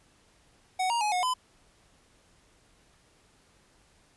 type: tone with pitch steps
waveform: square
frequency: 745 / 939 / 841 / 726 / 1012 Hz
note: F#5 / A#5 / G#5 / F#5 / B5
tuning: +12 / +12 / +22 / -33 / +42 cents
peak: -26 dBFS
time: 0.79-1.34 s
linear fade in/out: 10 ms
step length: 110 ms
effects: pink hiss -63 dBFS RMS until 4.16 s + resampled to 24000 Hz